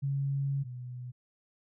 sine tone pair in turn, 138.59 / 124.33 Hz, C#3 / B2, 0 / +12 cents, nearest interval major second, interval 188 cents, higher first, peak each -28 / -38 dBFS, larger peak first, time 0.02-0.64 / 0.64-1.12 s, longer first, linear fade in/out 20 ms, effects none

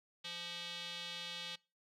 square tone with band-pass filter, 173.2 Hz, F3, 14 cents flat, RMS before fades -45 dBFS, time 0.24-1.56 s, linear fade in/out 10 ms, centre 3500 Hz, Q 3.5, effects noise-tail reverb RT60 0.3 s tail -23 dB re dry

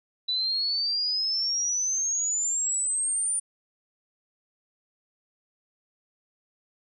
sine exponential sweep, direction up, 3951 to 9340 Hz, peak -24 dBFS, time 0.28-3.4 s, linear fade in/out 10 ms, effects none

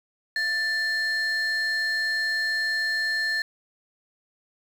sine tone pair together, 1769 / 4223 Hz, A6 / C8, +9 / +15 cents, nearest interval octave + minor third, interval 1506 cents, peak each -22 / -28 dBFS, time 0.36-3.42 s, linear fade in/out 2 ms, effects tanh soft clip ceiling -20 dBFS + 8-bit

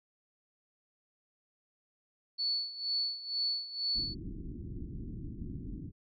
sine tone with tremolo, 4441 Hz, C#8, 2 cents sharp, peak -28 dBFS, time 2.38-4.15 s, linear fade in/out 20 ms, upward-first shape sine, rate 2.1 Hz, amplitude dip 80%
pink low-pass noise, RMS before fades -41 dBFS, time 3.94-5.92 s, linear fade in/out 50 ms, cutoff 340 Hz, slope 48 dB/octave
effects MP3 48 kbps

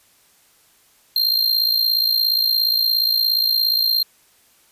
square tone with amplitude modulation, 4186 Hz, C8, in tune, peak -13 dBFS, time 1.16-4.03 s, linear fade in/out 2 ms, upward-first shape sine, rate 57.1 Hz, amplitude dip 70%, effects white hiss -56 dBFS RMS until 4.71 s + resampled to 32000 Hz

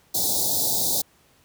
white band-stop noise, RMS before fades -23 dBFS, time 0.14-1.02 s, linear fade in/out 10 ms, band 890 to 3600 Hz, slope 96 dB/octave, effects pink hiss -59 dBFS RMS until 1.44 s + high-pass 60 Hz 12 dB/octave

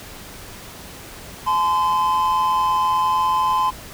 triangle tone pair together, 857 / 1028 Hz, A5 / C6, -46 / -31 cents, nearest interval minor third, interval 315 cents, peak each -21 / -15 dBFS, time 1.46-3.71 s, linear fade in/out 20 ms, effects pink hiss -38 dBFS RMS until 3.93 s

